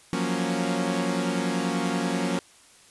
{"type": "chord", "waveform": "sawtooth", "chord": "Gb major seventh", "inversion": "third", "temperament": "equal", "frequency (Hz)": [174.61, 185, 233.1, 277.2], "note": ["F3", "Gb3", "Bb3", "Db4"], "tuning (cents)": [0, 0, 0, 0], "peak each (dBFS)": -26, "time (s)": [0.13, 2.39], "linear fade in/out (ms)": 0, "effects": ["white hiss -54 dBFS RMS until 2.9 s", "resampled to 24000 Hz"]}